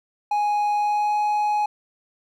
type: tone with pitch glide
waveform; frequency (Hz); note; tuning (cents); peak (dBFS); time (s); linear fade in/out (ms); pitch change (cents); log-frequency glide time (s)
triangle; 830.6 to 837.8; G#5 to G#5; 0 to +15; -17; 0.31-1.66; 5; +15; 0.75-1.16
effects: none